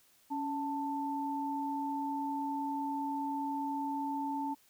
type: tone pair together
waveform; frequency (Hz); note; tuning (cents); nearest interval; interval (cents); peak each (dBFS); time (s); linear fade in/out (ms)
sine; 279.7 / 884.9; C#4 / A5; +16 / +10; octave + minor sixth; 1994; -36 / -35; 0.3-4.55; 20
effects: white hiss -66 dBFS RMS until 4.69 s